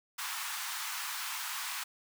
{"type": "high-pass noise", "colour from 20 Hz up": "pink", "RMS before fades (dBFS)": -38, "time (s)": [0.18, 1.84], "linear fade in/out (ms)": 10, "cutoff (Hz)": 890, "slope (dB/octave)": 48, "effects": []}